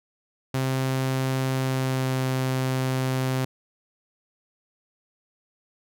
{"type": "tone with pitch glide", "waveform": "sawtooth", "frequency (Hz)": [131.8, 130.44], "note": ["C3", "C3"], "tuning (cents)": [13, -5], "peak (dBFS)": -19, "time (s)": [0.54, 3.45], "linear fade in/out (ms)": 5, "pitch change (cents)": -18, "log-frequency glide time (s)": [1.48, 2.23], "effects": []}